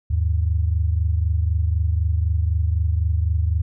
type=tone pair together; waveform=sine; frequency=77.78 / 101.73 Hz; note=D#2 / G#2; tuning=0 / -35 cents; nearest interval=perfect fourth; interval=465 cents; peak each=-18 / -23 dBFS; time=0.1-3.62 s; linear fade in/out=10 ms; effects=none